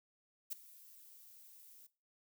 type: noise with ADSR envelope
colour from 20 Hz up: violet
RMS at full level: -38 dBFS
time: 0.5-1.87 s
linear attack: 23 ms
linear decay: 11 ms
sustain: -21 dB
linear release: 8 ms
effects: noise-tail reverb RT60 0.3 s tail -17 dB re dry